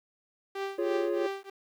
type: tone with tremolo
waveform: sawtooth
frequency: 392 Hz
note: G4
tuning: in tune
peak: -26 dBFS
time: 0.55-1.5 s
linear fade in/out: 5 ms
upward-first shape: triangle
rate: 3.1 Hz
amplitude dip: 100%
type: chord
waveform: triangle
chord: Db major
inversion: first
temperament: equal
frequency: 349.2 / 415.3 / 554.4 Hz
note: F4 / Ab4 / Db5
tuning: 0 / 0 / 0 cents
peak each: -28 / -30 / -31 dBFS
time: 0.78-1.27 s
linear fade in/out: 10 ms
effects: low-pass 4000 Hz 12 dB/octave + 10-bit